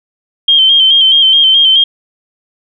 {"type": "tone with vibrato", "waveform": "sine", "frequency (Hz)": 3157, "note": "G7", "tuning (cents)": 12, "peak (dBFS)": -4, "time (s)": [0.48, 1.84], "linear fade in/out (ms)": 5, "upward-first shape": "square", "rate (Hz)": 4.7, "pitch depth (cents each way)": 38, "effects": []}